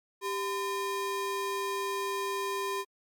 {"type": "ring-modulated tone", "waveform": "square", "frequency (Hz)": 706, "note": "F5", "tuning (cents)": 19, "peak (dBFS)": -28, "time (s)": [0.21, 2.85], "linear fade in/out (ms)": 50, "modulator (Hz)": 312, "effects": ["MP3 96 kbps"]}